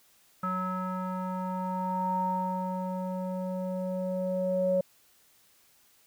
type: tone with low-pass filter sweep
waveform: square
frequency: 185 Hz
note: F#3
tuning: in tune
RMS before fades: -31 dBFS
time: 0.43-4.81 s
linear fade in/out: 5 ms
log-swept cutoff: 1300 to 560 Hz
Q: 9.9
effects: white hiss -63 dBFS RMS until 6.06 s